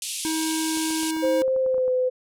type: band-pass noise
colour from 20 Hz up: white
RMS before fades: -31 dBFS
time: 0.02-1.11 s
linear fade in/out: 2 ms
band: 2500 to 11000 Hz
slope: 48 dB/octave
type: tone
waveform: square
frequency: 318.5 Hz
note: D#4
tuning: 41 cents sharp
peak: -25 dBFS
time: 0.25-1.42 s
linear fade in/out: 0 ms
type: clicks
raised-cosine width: 1 ms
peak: -28 dBFS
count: 11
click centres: 0.772 / 0.906 / 1.032 / 1.166 / 1.251 / 1.48 / 1.563 / 1.663 / 1.744 / 1.781 / 1.88 s
type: tone with pitch glide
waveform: sine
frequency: 523.3 to 507.8 Hz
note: C5 to B4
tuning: 0 to +48 cents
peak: -19 dBFS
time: 1.22-2.1 s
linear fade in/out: 20 ms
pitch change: -52 cents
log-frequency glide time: 1.6-1.91 s
effects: none